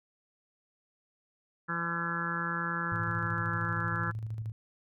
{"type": "harmonic tone", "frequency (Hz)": 169.4, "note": "E3", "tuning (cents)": 48, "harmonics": [1, 2, 3, 5, 6, 7, 8, 9, 10], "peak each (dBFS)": [-37, -44, -47, -47, -41, -43, -35, -40, -36], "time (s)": [1.68, 4.12], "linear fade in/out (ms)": 20}
{"type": "tone with tremolo", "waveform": "sine", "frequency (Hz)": 110, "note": "A2", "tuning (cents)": 0, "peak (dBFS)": -32, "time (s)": [2.92, 4.52], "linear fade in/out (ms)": 0, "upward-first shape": "square", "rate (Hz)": 13, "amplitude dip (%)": 45}
{"effects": []}